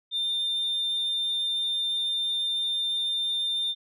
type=tone; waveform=sine; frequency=3603 Hz; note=A7; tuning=40 cents sharp; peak=-23 dBFS; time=0.11-3.75 s; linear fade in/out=50 ms; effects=tanh soft clip ceiling -23 dBFS